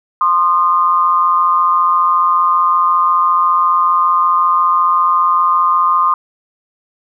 sine tone pair together, 1049 / 1223.7 Hz, C6 / D#6, +4 / -29 cents, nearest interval minor third, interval 267 cents, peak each -12 dBFS, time 0.21-6.14 s, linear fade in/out 2 ms, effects none

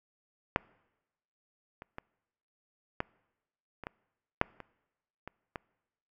clicks, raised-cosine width 0.5 ms, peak -9 / -29 / -25 / -15 / -27 / -22 / -8 / -28 / -26 / -22 dBFS, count 10, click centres 0.561 / 1.821 / 1.984 / 3.004 / 3.837 / 3.869 / 4.414 / 4.603 / 5.276 / 5.558 s, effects noise-tail reverb RT60 1.0 s tail -25 dB re dry

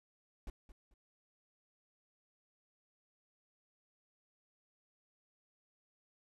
brown noise with echo, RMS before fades -43 dBFS, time 0.47-0.5 s, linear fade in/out 2 ms, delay 220 ms, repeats 2, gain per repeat -12 dB, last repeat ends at 0.94 s, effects resampled to 32000 Hz

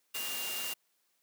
sine tone in noise, 2800 Hz, F7, 4 cents sharp, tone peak -39 dBFS, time 0.14-0.74 s, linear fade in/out 10 ms, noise white, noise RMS -38 dBFS, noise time 0.14-0.74 s, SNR -4 dB, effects white hiss -75 dBFS RMS until 1.22 s + high-pass 200 Hz 12 dB/octave

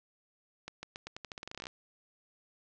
accelerating click train, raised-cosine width 0.2 ms, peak -24 dBFS, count 18, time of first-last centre 0.68-1.669 s, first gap 150 ms, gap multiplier 0.86, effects low-pass 7000 Hz 12 dB/octave

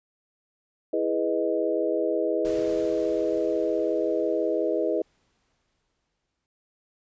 sine chord, E major seventh, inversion none, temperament equal, 329.6 / 415.3 / 493.9 / 622.3 Hz, E4 / G#4 / B4 / D#5, 0 / 0 / 0 / 0 cents, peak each -28 dBFS, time 0.93-5.02 s, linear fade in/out 5 ms
pink noise with exponential decay, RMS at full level -41 dBFS, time 2.45-6.46 s, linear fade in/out 0 ms, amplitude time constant 870 ms
effects resampled to 16000 Hz

